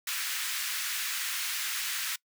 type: high-pass noise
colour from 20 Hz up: pink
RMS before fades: -33 dBFS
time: 0.07-2.16 s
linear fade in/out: 5 ms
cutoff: 1500 Hz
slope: 24 dB/octave
effects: noise-tail reverb RT60 0.1 s tail -23 dB re dry